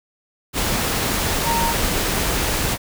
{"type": "tone in noise", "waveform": "sine", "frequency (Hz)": 925, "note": "A#5", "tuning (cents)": -14, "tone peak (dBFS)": -20, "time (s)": [1.43, 1.75], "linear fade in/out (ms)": 50, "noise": "pink", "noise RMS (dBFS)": -21, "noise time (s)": [0.53, 2.78], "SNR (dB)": -2, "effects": []}